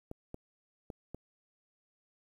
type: clicks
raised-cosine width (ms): 2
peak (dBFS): -28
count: 4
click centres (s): 0.114 / 0.344 / 0.902 / 1.146
effects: 10-bit